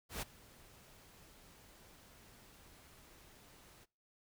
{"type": "noise with ADSR envelope", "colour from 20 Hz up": "pink", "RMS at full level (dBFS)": -39, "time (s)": [0.09, 3.86], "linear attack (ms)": 130, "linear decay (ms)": 16, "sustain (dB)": -22, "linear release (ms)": 30, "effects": ["noise-tail reverb RT60 0.4 s tail -25 dB re dry"]}